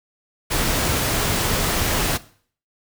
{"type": "noise", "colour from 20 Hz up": "pink", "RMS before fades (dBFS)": -21, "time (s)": [0.5, 2.18], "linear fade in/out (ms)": 20, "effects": ["noise-tail reverb RT60 0.5 s tail -18 dB re dry"]}